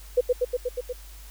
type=tone with echo; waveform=sine; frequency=495.9 Hz; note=B4; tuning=7 cents sharp; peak=-15 dBFS; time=0.17-0.21 s; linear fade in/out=10 ms; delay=120 ms; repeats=6; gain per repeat=-2 dB; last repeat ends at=0.93 s; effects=added 50 Hz sine -42 dBFS peak until 1.3 s + white hiss -50 dBFS RMS until 1.3 s